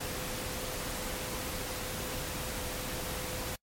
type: tone in noise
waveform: sine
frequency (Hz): 508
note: B4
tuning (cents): +49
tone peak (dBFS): -45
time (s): 0-3.56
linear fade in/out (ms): 10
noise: pink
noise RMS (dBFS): -37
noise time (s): 0-3.56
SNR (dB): -11
effects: noise-tail reverb RT60 0.1 s tail -26 dB re dry + MP3 64 kbps